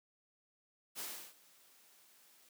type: noise with ADSR envelope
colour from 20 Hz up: white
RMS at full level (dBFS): -42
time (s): 0.95-2.49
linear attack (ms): 41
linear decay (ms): 340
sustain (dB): -23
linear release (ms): 3
effects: high-pass 200 Hz 12 dB/octave